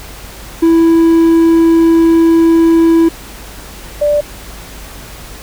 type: tone pair in turn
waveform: triangle / sine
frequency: 330 / 588 Hz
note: E4 / D5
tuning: +2 / +2 cents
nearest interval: minor seventh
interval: 1000 cents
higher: second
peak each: -3 / -8 dBFS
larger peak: first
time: 0.62-3.09 / 4.01-4.21 s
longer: first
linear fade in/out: 10 ms
effects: added 50 Hz sine -33 dBFS peak until 5.42 s + pink hiss -32 dBFS RMS until 5.42 s